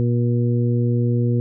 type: harmonic tone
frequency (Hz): 120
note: B2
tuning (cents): -49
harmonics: 1 / 2 / 3 / 4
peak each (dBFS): -17 / -23 / -27 / -29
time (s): 0-1.4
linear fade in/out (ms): 0
effects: none